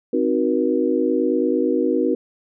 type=chord; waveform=sine; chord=C half-diminished seventh; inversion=none; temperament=equal with one note detuned; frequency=261.6 / 311.1 / 370 / 478.4 Hz; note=C4 / Eb4 / Gb4 / Bb4; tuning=0 / 0 / 0 / +45 cents; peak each=-22 dBFS; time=0.13-2.15 s; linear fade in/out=5 ms; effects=none